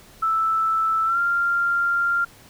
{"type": "tone with pitch glide", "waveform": "sine", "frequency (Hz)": [1318.5, 1390.5], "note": ["E6", "F6"], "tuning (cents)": [0, -8], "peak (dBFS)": -18, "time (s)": [0.22, 2.25], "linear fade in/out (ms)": 10, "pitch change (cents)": 92, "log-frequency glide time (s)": [1.05, 1.19], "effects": ["pink hiss -49 dBFS RMS until 2.49 s"]}